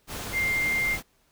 sine tone in noise, 2104 Hz, C7, 9 cents sharp, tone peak -23 dBFS, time 0.32-0.98 s, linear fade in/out 50 ms, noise pink, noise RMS -35 dBFS, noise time 0.07-1.03 s, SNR +9 dB, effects pink hiss -66 dBFS RMS until 1.31 s

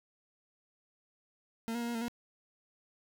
40% pulse tone with pitch steps, 227.6 / 237.3 / 235.1 / 237.4 / 227.6 / 238.4 Hz, A#3 / A#3 / A#3 / A#3 / A#3 / A#3, -41 / +31 / +15 / +32 / -41 / +39 cents, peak -33 dBFS, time 1.68-2.082 s, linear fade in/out 0 ms, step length 67 ms, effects none

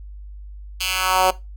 10% pulse tone with high-pass filter sweep, 186.3 Hz, F#3, 12 cents sharp, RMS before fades -19 dBFS, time 0.8-1.31 s, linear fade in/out 10 ms, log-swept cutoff 3300 to 550 Hz, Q 1.6, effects noise-tail reverb RT60 0.2 s tail -17 dB re dry + added 50 Hz sine -34 dBFS peak until 1.56 s

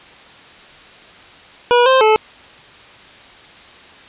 25% pulse tone with pitch steps, 484.3 / 524 / 433.9 Hz, B4 / C5 / A4, -34 / +2 / -24 cents, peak -5 dBFS, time 1.71-2.16 s, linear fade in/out 0 ms, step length 150 ms, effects white hiss -41 dBFS RMS until 4.08 s + resampled to 8000 Hz

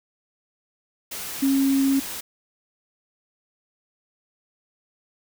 sine tone in noise, 272 Hz, C#4, 33 cents flat, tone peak -17 dBFS, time 1.42-2 s, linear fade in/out 10 ms, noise white, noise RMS -33 dBFS, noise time 1.11-2.21 s, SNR +13 dB, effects none

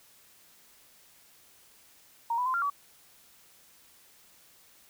sine tone with pitch steps, 929 / 991 / 1035 / 1386 / 1141 Hz, A#5 / B5 / C6 / F6 / C#6, -6 / +6 / -19 / -14 / +50 cents, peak -26 dBFS, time 2.3-2.7 s, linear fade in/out 5 ms, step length 80 ms, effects white hiss -59 dBFS RMS until 4.89 s

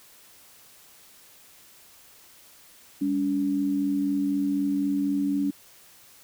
sine tone pair together, 200.4 / 284.4 Hz, G3 / C#4, +38 / +45 cents, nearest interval tritone, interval 607 cents, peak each -30 / -23 dBFS, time 3.01-5.51 s, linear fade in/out 10 ms, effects white hiss -53 dBFS RMS until 6.23 s

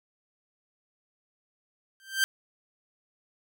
sawtooth tone with exponential growth, 1568 Hz, G6, in tune, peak -15 dBFS, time 2-2.24 s, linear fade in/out 0 ms, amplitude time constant 51 ms, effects none

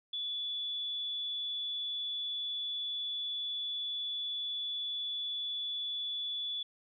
sine tone, 3442 Hz, A7, 39 cents flat, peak -34 dBFS, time 0.13-6.63 s, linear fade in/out 5 ms, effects none

